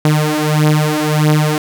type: beating tone pair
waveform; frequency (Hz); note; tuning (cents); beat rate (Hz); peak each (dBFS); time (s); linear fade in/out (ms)
sawtooth; 151.5 / 153.1; D#3 / D#3; -46 / -28; 1.6; -10; 0.05-1.58; 2
effects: none